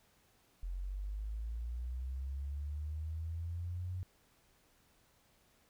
sine linear sweep, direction up, 43.65 to 92.5 Hz, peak -37 dBFS, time 0.63-4.03 s, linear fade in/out 0 ms, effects pink hiss -70 dBFS RMS until 5.69 s

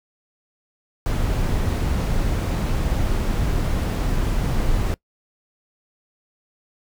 brown noise, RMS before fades -21 dBFS, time 1.06-4.94 s, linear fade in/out 0 ms, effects noise-tail reverb RT60 0.1 s tail -23 dB re dry

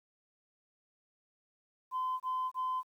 sine tone bursts, 1025 Hz, C6, 36 cents flat, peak -30 dBFS, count 3, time 1.91-2.832 s, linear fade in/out 50 ms, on 290 ms, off 26 ms, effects tanh soft clip ceiling -28 dBFS + 11-bit

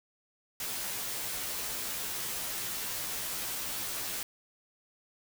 white noise with comb filter, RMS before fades -36 dBFS, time 0.6-4.23 s, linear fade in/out 2 ms, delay 13 ms, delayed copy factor -0.8, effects none

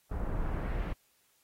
brown noise with low-pass filter sweep, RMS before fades -33 dBFS, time 0.11-0.93 s, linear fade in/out 5 ms, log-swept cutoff 1100 to 2400 Hz, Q 1.1, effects white hiss -70 dBFS RMS until 1.43 s + AAC 48 kbps

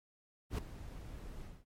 brown noise with ADSR envelope, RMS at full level -31 dBFS, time 0.5-1.65 s, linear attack 85 ms, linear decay 3 ms, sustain -16 dB, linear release 220 ms, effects MP3 64 kbps

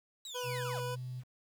30% pulse linear sweep, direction down, 3951 to 488.2 Hz, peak -40 dBFS, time 0.25-0.8 s, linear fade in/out 2 ms
25% pulse tone with vibrato, 493.9 Hz, B4, in tune, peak -33 dBFS, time 0.34-0.96 s, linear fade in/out 20 ms, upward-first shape sine, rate 5.5 Hz, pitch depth 9 cents each way
sine tone with pitch glide, 127.2 to 126.18 Hz, C3 to B2, -48 to +38 cents, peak -38 dBFS, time 0.43-1.24 s, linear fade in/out 50 ms, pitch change -14 cents, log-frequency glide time 0.63-0.93 s
effects 10-bit

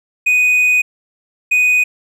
triangle tone pair in turn, 2489 / 2489 Hz, D#7 / D#7, 0 / 0 cents, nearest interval unison, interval 0 cents, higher neither, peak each -8 dBFS, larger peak neither, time 0.26-0.82 / 1.51-1.84 s, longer first, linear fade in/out 10 ms, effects none

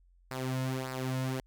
sawtooth tone with flanger, 130.1 Hz, C3, 9 cents flat, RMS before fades -34 dBFS, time 0.31-1.4 s, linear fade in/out 0 ms, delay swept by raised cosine 0.3 to 2.6 ms, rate 1.7 Hz, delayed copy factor -0.65, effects added 44 Hz sine -60 dBFS peak until 1.46 s

